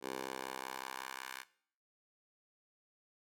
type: tone with high-pass filter sweep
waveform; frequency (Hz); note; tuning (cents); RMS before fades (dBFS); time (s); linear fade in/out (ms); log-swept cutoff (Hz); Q
10% pulse; 65.41; C2; 0; -44; 0.01-1.45; 50; 420 to 1500; 1.3
effects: noise-tail reverb RT60 0.6 s tail -21 dB re dry + AAC 64 kbps